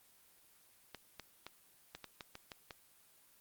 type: clicks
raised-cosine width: 0.2 ms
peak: -28 dBFS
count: 9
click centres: 0.947 / 1.197 / 1.466 / 1.95 / 2.043 / 2.208 / 2.354 / 2.518 / 2.708 s
effects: white hiss -66 dBFS RMS until 3.4 s + Opus 24 kbps